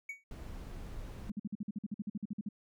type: tone with exponential decay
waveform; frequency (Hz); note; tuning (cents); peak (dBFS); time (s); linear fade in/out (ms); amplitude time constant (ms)
triangle; 2250; C#7; +25; -34; 0.09-0.24; 5; 32
type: noise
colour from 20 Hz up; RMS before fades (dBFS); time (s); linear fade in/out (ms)
brown; -44; 0.31-1.3; 2
type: tone bursts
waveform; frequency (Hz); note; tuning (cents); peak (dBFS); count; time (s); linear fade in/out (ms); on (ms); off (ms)
sine; 207.3; G#3; -3; -34; 16; 1.29-2.489; 5; 29; 49
effects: none